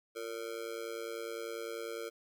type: tone with amplitude modulation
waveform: square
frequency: 458.4 Hz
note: A#4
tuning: 29 cents flat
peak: -35 dBFS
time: 0.15-2.1 s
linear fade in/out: 20 ms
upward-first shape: sine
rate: 110 Hz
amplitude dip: 100%
effects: 12-bit